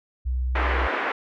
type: tone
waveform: sine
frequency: 63 Hz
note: B1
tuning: 35 cents sharp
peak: -22 dBFS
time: 0.25-0.88 s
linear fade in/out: 20 ms
type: band-pass noise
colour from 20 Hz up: white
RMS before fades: -26 dBFS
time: 0.55-1.12 s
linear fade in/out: 5 ms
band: 290 to 2000 Hz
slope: 24 dB/octave
effects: none